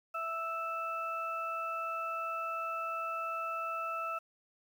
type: harmonic tone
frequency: 659.3 Hz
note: E5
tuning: in tune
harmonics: 1 / 2 / 4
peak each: -42 / -35 / -44 dBFS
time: 0.14-4.19 s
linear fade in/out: 10 ms
effects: 10-bit